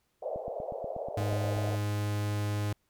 white band-pass noise, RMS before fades -37 dBFS, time 0.22-1.76 s, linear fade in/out 5 ms, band 490 to 680 Hz, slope 48 dB/octave
click train, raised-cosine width 3 ms, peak -30 dBFS, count 12, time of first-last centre 0.36-1.69 s, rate 8.27 Hz
45% pulse tone, 103.83 Hz, G#2, in tune, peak -29 dBFS, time 1.17-2.73 s, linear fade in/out 5 ms
effects pink hiss -75 dBFS RMS until 2.89 s

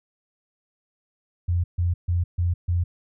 sine tone bursts, 87.31 Hz, F2, in tune, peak -19 dBFS, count 5, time 1.48-2.84 s, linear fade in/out 10 ms, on 160 ms, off 140 ms, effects none

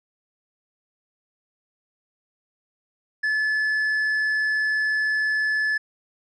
triangle tone with tanh clipping, 1727 Hz, A6, 33 cents flat, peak -21 dBFS, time 3.23-5.78 s, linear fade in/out 10 ms, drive 8 dB, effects none

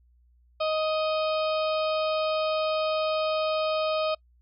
harmonic tone with a mistuned harmonic, 625 Hz, D#5, 8 cents sharp, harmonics 1 / 2 / 4 / 5 / 6 / 7 / 8, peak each -25 / -31 / -37 / -39 / -41 / -42 / -43 dBFS, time 0.6-4.15 s, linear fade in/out 10 ms, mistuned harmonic 7, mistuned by -17 cents, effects noise-tail reverb RT60 0.1 s tail -25 dB re dry + added 60 Hz sine -58 dBFS peak until 4.41 s

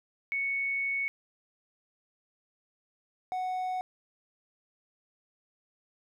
sine / triangle tone pair in turn, 2217 / 739.8 Hz, C#7 / F#5, 0 / 0 cents, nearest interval octave + perfect fifth, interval 1900 cents, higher first, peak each -28 dBFS, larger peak neither, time 0.32-1.08 / 3.32-3.81 s, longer first, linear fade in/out 0 ms, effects none

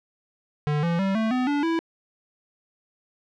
square tone with pitch steps, 148.6 / 169.71 / 193.83 / 221.4 / 252.8 / 288.7 / 329.8 Hz, D3 / F3 / G3 / A3 / B3 / D4 / E4, +21 / -49 / -19 / +11 / +41 / -30 / +1 cents, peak -22 dBFS, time 0.67-1.79 s, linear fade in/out 0 ms, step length 160 ms, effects low-pass 3000 Hz 12 dB/octave

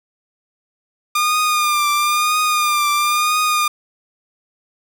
sawtooth tone with vibrato, 1208 Hz, D6, 48 cents sharp, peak -11 dBFS, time 1.15-3.68 s, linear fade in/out 5 ms, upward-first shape triangle, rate 1 Hz, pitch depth 48 cents each way, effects none

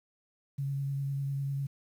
sine tone with vibrato, 138.59 Hz, C#3, in tune, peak -30 dBFS, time 0.58-1.67 s, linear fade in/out 10 ms, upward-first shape sine, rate 10 Hz, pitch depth 15 cents each way, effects 10-bit

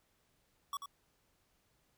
square tone with echo, 1128 Hz, C#6, 30 cents sharp, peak -37 dBFS, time 0.73-0.77 s, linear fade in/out 2 ms, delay 89 ms, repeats 1, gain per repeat -7 dB, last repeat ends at 0.859 s, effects pink hiss -75 dBFS RMS until 1.97 s

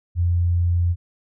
sine tone, 86.9 Hz, F2, 8 cents flat, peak -16 dBFS, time 0.15-0.96 s, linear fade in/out 50 ms, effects none

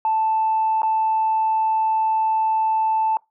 sine tone with dropouts, 880 Hz, A5, in tune, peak -16 dBFS, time 0.05-3.17 s, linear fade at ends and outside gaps 1 ms, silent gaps 0.819-0.831 s, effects noise-tail reverb RT60 0.2 s tail -24 dB re dry + tanh soft clip ceiling -12 dBFS

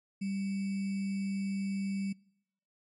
sine tone with sample-and-hold, 196 Hz, G3, in tune, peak -31 dBFS, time 0.21-2.13 s, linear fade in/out 10 ms, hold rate 2450 Hz, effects noise-tail reverb RT60 0.8 s tail -25 dB re dry + MP3 48 kbps

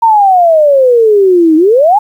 sine exponential two-way sweep, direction down then up, 932.3 to 307.1 to 873 Hz, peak -3 dBFS, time 0.02-1.99 s, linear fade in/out 10 ms, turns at 1.56 s, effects 7-bit

